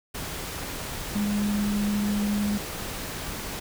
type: tone in noise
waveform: sine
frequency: 206.1 Hz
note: G#3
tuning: 13 cents flat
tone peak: -23 dBFS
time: 1.15-2.58 s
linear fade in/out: 10 ms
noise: pink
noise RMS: -34 dBFS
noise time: 0.14-3.6 s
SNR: +8 dB
effects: none